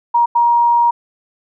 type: tone bursts at uneven times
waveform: sine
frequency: 946 Hz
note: A#5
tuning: 25 cents sharp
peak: -9 dBFS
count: 2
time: 0.14-0.26 / 0.35-0.91 s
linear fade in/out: 10 ms
effects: none